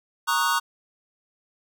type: chord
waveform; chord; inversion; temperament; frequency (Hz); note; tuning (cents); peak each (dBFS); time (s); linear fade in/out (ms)
square; D# minor seventh; second; equal; 932.3 / 1108.7 / 1244.5 / 1480; A#5 / C#6 / D#6 / F#6; 0 / 0 / 0 / 0; -27; 0.27-0.6; 20
effects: none